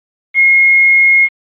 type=tone with quantisation; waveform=sine; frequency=2153 Hz; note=C7; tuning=49 cents sharp; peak=-5 dBFS; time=0.34-1.29 s; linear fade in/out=50 ms; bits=5; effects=resampled to 8000 Hz